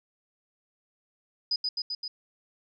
sine tone with echo, 4978 Hz, D#8, in tune, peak -24 dBFS, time 1.51-1.56 s, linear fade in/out 5 ms, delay 130 ms, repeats 4, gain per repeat -2 dB, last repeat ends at 2.08 s, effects none

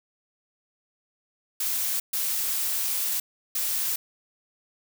blue noise bursts at uneven times, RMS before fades -27 dBFS, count 3, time 1.6-2 / 2.13-3.2 / 3.55-3.96 s, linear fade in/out 5 ms, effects none

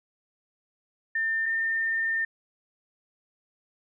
sine tone pair in turn, 1800 / 1809 Hz, A6 / A6, +39 / +48 cents, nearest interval unison, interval 9 cents, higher second, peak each -24 dBFS, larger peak neither, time 1.15-1.46 / 1.46-2.25 s, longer second, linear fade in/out 5 ms, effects none

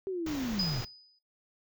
sine linear sweep, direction down, 392 to 113.5 Hz, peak -31 dBFS, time 0.07-0.81 s, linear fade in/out 0 ms
pink band-stop noise, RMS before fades -40 dBFS, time 0.26-0.85 s, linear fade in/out 5 ms, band 7100 to 14000 Hz, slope 96 dB/octave
sine tone with exponential decay, 4981 Hz, D#8, 1 cent sharp, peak -26 dBFS, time 0.59-1.19 s, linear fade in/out 5 ms, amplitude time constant 130 ms
effects noise-tail reverb RT60 0.2 s tail -22 dB re dry

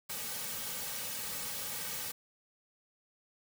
white noise with comb filter, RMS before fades -39 dBFS, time 0.09-2.12 s, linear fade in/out 10 ms, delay 2.9 ms, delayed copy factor -0.9, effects none

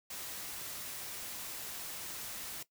white noise, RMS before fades -43 dBFS, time 0.1-2.63 s, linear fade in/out 5 ms, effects noise-tail reverb RT60 0.1 s tail -17 dB re dry

